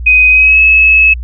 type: tone with pitch glide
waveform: sine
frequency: 2507 to 2585 Hz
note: D#7 to E7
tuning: +12 to -34 cents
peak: -3 dBFS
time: 0.06-1.14 s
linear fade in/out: 10 ms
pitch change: +54 cents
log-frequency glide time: 0.3-0.6 s
effects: added 60 Hz sine -18 dBFS peak until 1.23 s